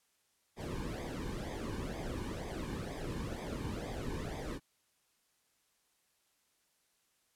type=noise with flanger; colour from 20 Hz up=brown; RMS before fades=-40 dBFS; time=0.56-4.6 s; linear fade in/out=50 ms; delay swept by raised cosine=0.7 to 1.54 ms; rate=2.1 Hz; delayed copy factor=-0.75; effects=white hiss -75 dBFS RMS until 7.35 s + low-pass 12000 Hz 12 dB/octave